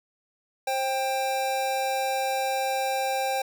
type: tone pair together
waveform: square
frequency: 531 / 789.7 Hz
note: C5 / G5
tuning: +25 / +13 cents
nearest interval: perfect fifth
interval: 688 cents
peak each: -30 / -27 dBFS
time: 0.67-3.42 s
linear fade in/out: 5 ms
effects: none